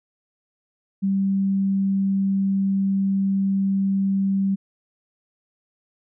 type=tone; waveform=sine; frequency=194.9 Hz; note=G3; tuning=10 cents flat; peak=-18 dBFS; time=1.02-4.56 s; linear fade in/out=20 ms; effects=none